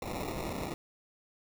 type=noise with sample-and-hold; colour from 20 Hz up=blue; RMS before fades=-37 dBFS; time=0.02-0.74 s; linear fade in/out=2 ms; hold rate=1575 Hz; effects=none